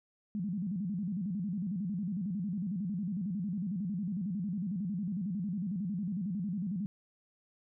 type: tone with vibrato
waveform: sine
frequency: 190 Hz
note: F#3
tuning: 46 cents sharp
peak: -32 dBFS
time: 0.35-6.86 s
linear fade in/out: 0 ms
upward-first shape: square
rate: 11 Hz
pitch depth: 170 cents each way
effects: none